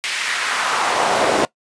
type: noise with high-pass filter sweep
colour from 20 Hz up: brown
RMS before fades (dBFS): -19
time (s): 0.04-1.45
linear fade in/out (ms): 0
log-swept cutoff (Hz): 2500 to 440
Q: 1.5
effects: noise-tail reverb RT60 0.1 s tail -20 dB re dry + resampled to 22050 Hz